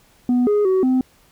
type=tone with pitch steps; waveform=sine; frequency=246.8 / 415.2 / 376.5 / 257.5 Hz; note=B3 / G#4 / F#4 / C4; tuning=-1 / 0 / +30 / -28 cents; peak=-11 dBFS; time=0.29-1.01 s; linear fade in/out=2 ms; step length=180 ms; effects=tanh soft clip ceiling -13 dBFS + pink hiss -55 dBFS RMS until 1.31 s